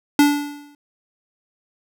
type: tone with exponential decay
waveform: square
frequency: 290.1 Hz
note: D4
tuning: 21 cents flat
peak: -9 dBFS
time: 0.19-0.75 s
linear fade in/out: 2 ms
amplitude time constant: 120 ms
effects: none